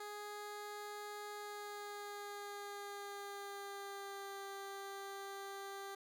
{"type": "tone with pitch glide", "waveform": "15% pulse", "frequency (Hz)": [415.3, 394.3], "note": ["G#4", "G4"], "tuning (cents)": [0, 10], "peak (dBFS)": -39, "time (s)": [0, 5.95], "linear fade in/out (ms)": 5, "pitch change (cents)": -90, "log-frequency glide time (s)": [1.33, 4.47], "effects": []}